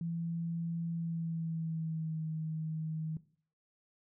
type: tone with pitch glide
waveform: sine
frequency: 167.5 to 158.1 Hz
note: E3 to D#3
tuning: +28 to +28 cents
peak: -34 dBFS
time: 0.01-3.17 s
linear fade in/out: 2 ms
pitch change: -100 cents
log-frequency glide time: 0.91-2.25 s
effects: noise-tail reverb RT60 0.5 s tail -17 dB re dry